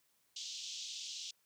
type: band-pass noise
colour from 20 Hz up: pink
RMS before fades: -45 dBFS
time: 0.36-1.31 s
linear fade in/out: 5 ms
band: 3000 to 6900 Hz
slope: 48 dB/octave
effects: white hiss -75 dBFS RMS until 1.45 s + high-pass 60 Hz 12 dB/octave